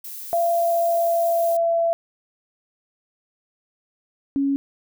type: noise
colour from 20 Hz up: violet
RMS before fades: -35 dBFS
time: 0.04-1.57 s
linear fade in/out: 5 ms
type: tone with pitch glide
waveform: sine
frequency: 681 to 671.2 Hz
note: F5 to E5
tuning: -44 to +31 cents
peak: -17 dBFS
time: 0.33-1.93 s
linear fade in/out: 0 ms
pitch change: -25 cents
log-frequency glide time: 0.46-1.81 s
type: tone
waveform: sine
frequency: 277.2 Hz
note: C#4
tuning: in tune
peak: -18 dBFS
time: 4.36-4.56 s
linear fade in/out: 0 ms
effects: none